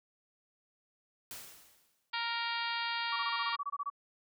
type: noise with exponential decay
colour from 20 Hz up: white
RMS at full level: -43 dBFS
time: 1.31-2.1 s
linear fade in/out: 1 ms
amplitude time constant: 170 ms
type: harmonic tone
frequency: 466.2 Hz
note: A#4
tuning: in tune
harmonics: 2 / 3 / 4 / 5 / 6 / 7 / 8 / 9 / 10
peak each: -38 / -40 / -41 / -42 / -43 / -43 / -44 / -45 / -45 dBFS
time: 2.13-3.56 s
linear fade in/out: 10 ms
type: tone bursts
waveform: sine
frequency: 1141 Hz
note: C#6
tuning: 50 cents sharp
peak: -33 dBFS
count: 12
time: 3.12-3.901 s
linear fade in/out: 10 ms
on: 44 ms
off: 23 ms
effects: none